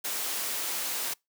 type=high-pass noise; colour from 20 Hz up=white; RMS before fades=-32 dBFS; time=0.04-1.14 s; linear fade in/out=10 ms; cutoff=300 Hz; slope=12 dB/octave; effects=noise-tail reverb RT60 0.2 s tail -26 dB re dry